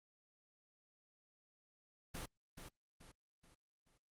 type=noise with echo; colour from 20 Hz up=pink; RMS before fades=-45 dBFS; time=2.14-2.26 s; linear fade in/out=10 ms; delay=430 ms; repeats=4; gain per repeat=-7 dB; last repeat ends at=3.98 s; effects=low-pass 12000 Hz 12 dB/octave + Opus 32 kbps